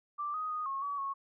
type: tone with pitch steps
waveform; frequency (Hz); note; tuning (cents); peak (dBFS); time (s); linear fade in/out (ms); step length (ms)
sine; 1175 / 1251 / 1238 / 1088 / 1138 / 1099; D6 / D#6 / D#6 / C#6 / C#6 / C#6; +1 / +9 / -9 / -33 / +45 / -15; -33; 0.18-1.14; 20; 160
effects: none